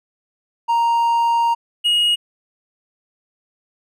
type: tone pair in turn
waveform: triangle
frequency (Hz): 932.3 / 2881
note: A#5 / F#7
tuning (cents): 0 / -47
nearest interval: octave + minor sixth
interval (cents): 1953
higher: second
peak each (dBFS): -12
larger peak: neither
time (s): 0.68-1.55 / 1.84-2.16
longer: first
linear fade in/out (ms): 20
effects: none